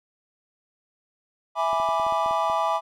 triangle chord, E dominant seventh, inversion none, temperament equal, 659.3 / 830.6 / 987.8 / 1174.7 Hz, E5 / G#5 / B5 / D6, 0 / 0 / 0 / 0 cents, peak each -25 dBFS, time 1.55-2.81 s, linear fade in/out 50 ms
clicks, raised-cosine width 2 ms, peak -29 dBFS, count 9, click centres 1.731 / 1.8 / 1.889 / 1.998 / 2.066 / 2.124 / 2.261 / 2.31 / 2.499 s
effects none

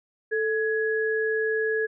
sine tone pair together, 440 / 1675.7 Hz, A4 / G#6, 0 / +15 cents, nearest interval octave + major seventh, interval 2315 cents, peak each -24 / -27 dBFS, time 0.31-1.87 s, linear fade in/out 20 ms, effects none

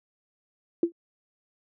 sine tone with exponential decay, 339.2 Hz, E4, 50 cents sharp, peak -14 dBFS, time 0.83-0.92 s, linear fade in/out 2 ms, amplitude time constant 19 ms, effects high-pass 200 Hz 12 dB/octave

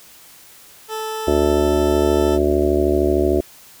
20% pulse tone with pitch glide, 437.8 to 440.6 Hz, A4 to A4, -9 to +2 cents, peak -19 dBFS, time 0.88-2.39 s, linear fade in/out 50 ms, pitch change +11 cents, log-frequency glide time 1.1-1.5 s
harmonic tone, 73.2 Hz, D2, 5 cents flat, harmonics 1 / 3 / 4 / 5 / 6 / 7 / 8 / 9, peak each -22 / -27 / -22 / -17 / -28 / -30 / -25 / -24 dBFS, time 1.27-3.41 s, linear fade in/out 10 ms
effects white hiss -45 dBFS RMS until 3.8 s

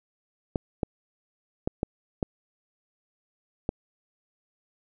clicks, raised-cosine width 2 ms, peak -12 dBFS, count 6, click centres 0.558 / 0.832 / 1.675 / 1.831 / 2.228 / 3.691 s, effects none

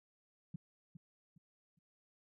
sine tone with echo, 164.7 Hz, E3, 1 cent flat, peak -39 dBFS, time 0.54-0.56 s, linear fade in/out 5 ms, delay 410 ms, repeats 3, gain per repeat -10 dB, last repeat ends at 1.79 s, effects none

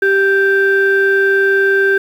sine tone pair together, 391.9 / 1567.6 Hz, G4 / G6, 0 / 0 cents, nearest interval 2 octaves, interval 2400 cents, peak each -11 dBFS, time 0.02-1.98 s, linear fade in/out 5 ms, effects tanh soft clip ceiling -4 dBFS + 7-bit

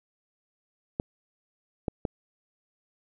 clicks, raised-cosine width 2 ms, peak -14 dBFS, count 3, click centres 0.999 / 1.882 / 2.052 s, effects none

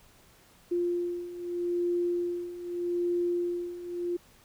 sine beating tone pair, 349.2 / 350.01 Hz, F4 / F4, 0 / +4 cents, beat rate 0.81 Hz, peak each -33 / -29 dBFS, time 0.71-4.17 s, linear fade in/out 10 ms, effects pink hiss -59 dBFS RMS until 4.44 s

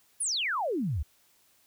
sine exponential sweep, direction down, 11000 to 63.5 Hz, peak -27 dBFS, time 0.2-1.03 s, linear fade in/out 10 ms, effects white hiss -65 dBFS RMS until 1.66 s

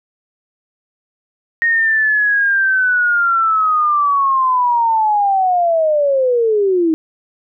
sine linear sweep, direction down, 1864.7 to 311.1 Hz, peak -11 dBFS, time 1.62-6.94 s, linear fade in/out 0 ms, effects none

